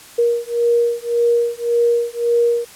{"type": "beating tone pair", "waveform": "sine", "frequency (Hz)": [471.5, 473.3], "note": ["A#4", "A#4"], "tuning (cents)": [20, 26], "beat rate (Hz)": 1.8, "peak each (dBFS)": [-17, -17], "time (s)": [0.18, 2.65], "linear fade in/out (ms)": 10, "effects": ["white hiss -41 dBFS RMS until 2.75 s", "low-pass 12000 Hz 12 dB/octave"]}